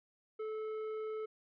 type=tone with tanh clipping; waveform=triangle; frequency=434.6 Hz; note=A4; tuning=21 cents flat; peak=-39 dBFS; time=0.39-1.26 s; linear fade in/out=10 ms; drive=13 dB; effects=none